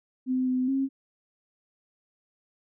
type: tone with pitch steps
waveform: sine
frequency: 256.7 / 254.8 / 269.5 Hz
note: C4 / C4 / C#4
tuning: -33 / -46 / -49 cents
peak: -23 dBFS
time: 0.26-0.89 s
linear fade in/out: 50 ms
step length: 210 ms
effects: none